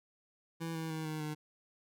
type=tone with pitch steps; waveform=25% pulse; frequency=164.81 / 161.6 / 158.46 / 155.38 / 152.36 Hz; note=E3 / E3 / D#3 / D#3 / D#3; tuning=0 / -34 / +32 / -2 / -36 cents; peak=-33 dBFS; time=0.6-1.35 s; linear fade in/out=20 ms; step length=150 ms; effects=none